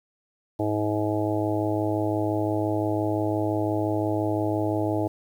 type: harmonic tone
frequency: 105.8 Hz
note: G#2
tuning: 33 cents sharp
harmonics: 1 / 3 / 4 / 5 / 6 / 7 / 8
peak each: -29 / -26 / -32 / -34 / -30 / -37 / -34 dBFS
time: 0.59-5.08 s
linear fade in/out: 10 ms
effects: 9-bit